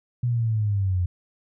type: linear sweep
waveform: sine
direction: down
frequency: 123.47 to 87.31 Hz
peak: -20 dBFS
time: 0.23-1.06 s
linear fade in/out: 5 ms
effects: none